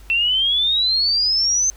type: exponential sweep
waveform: sine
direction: up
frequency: 2675 to 6272 Hz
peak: -15 dBFS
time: 0.1-1.7 s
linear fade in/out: 0 ms
effects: added 50 Hz sine -40 dBFS peak until 1.76 s + pink hiss -50 dBFS RMS until 1.76 s